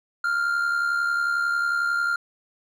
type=tone with amplitude modulation; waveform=triangle; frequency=1396.9 Hz; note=F6; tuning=in tune; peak=-17 dBFS; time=0.24-2.16 s; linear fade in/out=5 ms; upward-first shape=sine; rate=71.1 Hz; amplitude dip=50%; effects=none